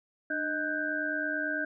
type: tone cluster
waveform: sine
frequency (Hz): 300.1 / 624 / 1495 / 1584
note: D4 / D#5 / F#6 / G6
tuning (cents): +38 / +5 / +17 / +18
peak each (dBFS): -36 / -37 / -35 / -32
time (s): 0.3-1.65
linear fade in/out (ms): 5
effects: none